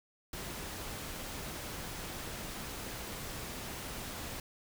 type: noise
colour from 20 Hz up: pink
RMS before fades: -42 dBFS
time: 0.33-4.4 s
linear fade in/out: 2 ms
effects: none